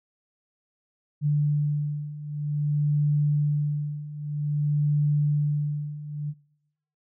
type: beating tone pair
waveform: sine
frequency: 147.1 / 147.62 Hz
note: D3 / D3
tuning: +3 / +9 cents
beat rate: 0.52 Hz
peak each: -27 / -24 dBFS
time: 1.21-6.34 s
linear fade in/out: 50 ms
effects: noise-tail reverb RT60 0.9 s tail -24 dB re dry